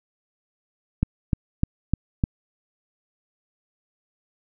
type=click train; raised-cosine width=5 ms; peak=-7 dBFS; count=5; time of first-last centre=1.03-2.238 s; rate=3.31 Hz; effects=none